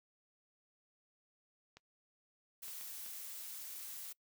clicks, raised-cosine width 0.2 ms, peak -37 dBFS, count 4, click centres 1.77 / 2.681 / 2.811 / 3.063 s
blue noise, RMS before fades -47 dBFS, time 2.62-4.13 s, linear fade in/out 10 ms
effects noise-tail reverb RT60 0.1 s tail -23 dB re dry

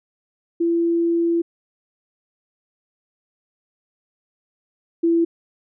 sine tone pair in turn, 337.5 / 334.8 Hz, E4 / E4, +41 / +27 cents, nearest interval unison, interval 14 cents, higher first, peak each -16 / -14 dBFS, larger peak second, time 0.6-1.42 / 5.03-5.25 s, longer first, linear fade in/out 10 ms, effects none

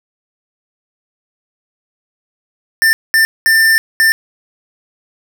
square tone bursts at uneven times, 1790 Hz, A6, 29 cents sharp, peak -8 dBFS, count 4, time 2.82-2.93 / 3.14-3.25 / 3.46-3.78 / 4-4.12 s, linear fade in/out 0 ms, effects none

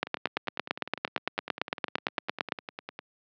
two click trains, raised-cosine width 0.3 ms, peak -20 / -9 dBFS, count 30 / 23, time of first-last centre 0.07-2.99 / 0.03-2.522 s, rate 9.93 / 8.83 Hz, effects high-pass 200 Hz 12 dB/octave + low-pass 4000 Hz 12 dB/octave

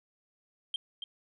sine tone with echo, 3176 Hz, G7, 22 cents sharp, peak -28 dBFS, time 0.74-0.76 s, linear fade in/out 2 ms, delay 280 ms, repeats 1, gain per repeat -8 dB, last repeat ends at 1.04 s, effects tanh soft clip ceiling -28 dBFS

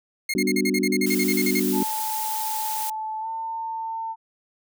sawtooth tone bursts, 2143 Hz, C7, 41 cents sharp, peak -20 dBFS, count 15, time 0.29-1.599 s, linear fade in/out 5 ms, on 49 ms, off 41 ms
sine chord, G major seventh, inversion none, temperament equal, 196 / 246.9 / 293.7 / 370 Hz, G3 / B3 / D4 / F#4, 0 / 0 / 0 / 0 cents, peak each -26 dBFS, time 0.35-1.83 s, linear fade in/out 2 ms
blue noise, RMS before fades -30 dBFS, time 1.06-2.9 s, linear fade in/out 5 ms
sine tone with pitch glide, 872 to 899.6 Hz, A5 to A5, -16 to +38 cents, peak -27 dBFS, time 1.72-4.16 s, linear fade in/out 50 ms, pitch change +54 cents, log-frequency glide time 3.2-3.28 s
effects none

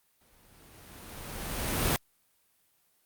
pink noise with exponential growth, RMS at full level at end -25 dBFS, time 0.21-1.96 s, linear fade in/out 0 ms, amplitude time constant 380 ms, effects white hiss -70 dBFS RMS until 3.05 s + Opus 32 kbps

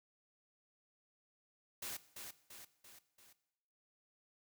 white noise with echo, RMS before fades -44 dBFS, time 1.82-1.97 s, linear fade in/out 5 ms, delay 340 ms, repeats 4, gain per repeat -5 dB, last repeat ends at 3.33 s, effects noise-tail reverb RT60 0.9 s tail -17 dB re dry

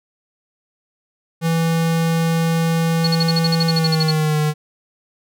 square tone with pitch glide, 164.81 to 152.01 Hz, E3 to D#3, 0 to -40 cents, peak -16 dBFS, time 1.41-4.54 s, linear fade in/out 50 ms, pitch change -140 cents, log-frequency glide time 3.67-4.38 s
sine tone bursts, 4349 Hz, C#8, 34 cents flat, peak -17 dBFS, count 14, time 3.04-4.112 s, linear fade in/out 5 ms, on 32 ms, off 48 ms
effects none

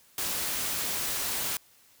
white noise, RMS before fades -31 dBFS, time 0.18-1.57 s, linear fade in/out 2 ms, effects white hiss -60 dBFS RMS until 2 s

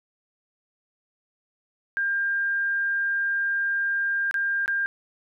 sine tone with dropouts, 1600 Hz, G6, 35 cents sharp, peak -22 dBFS, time 1.97-4.86 s, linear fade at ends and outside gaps 0 ms, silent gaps 4.311-4.342 / 4.66-4.679 s, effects none

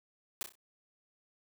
white noise with echo, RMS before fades -36 dBFS, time 0.41-0.43 s, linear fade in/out 0 ms, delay 31 ms, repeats 4, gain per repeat -8 dB, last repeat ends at 0.554 s, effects none

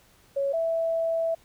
sine tone pair in turn, 554.4 / 658.6 Hz, C#5 / E5, 0 / -2 cents, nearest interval minor third, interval 298 cents, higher second, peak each -23 dBFS, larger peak neither, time 0.36-0.53 / 0.53-1.35 s, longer second, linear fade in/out 10 ms, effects pink hiss -59 dBFS RMS until 1.44 s

